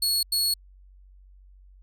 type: tone bursts at uneven times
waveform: sawtooth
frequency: 4357 Hz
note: C#8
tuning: 31 cents flat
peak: -19 dBFS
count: 2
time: 0.02-0.23 / 0.32-0.54 s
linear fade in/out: 5 ms
effects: added 47 Hz sine -49 dBFS peak until 1.82 s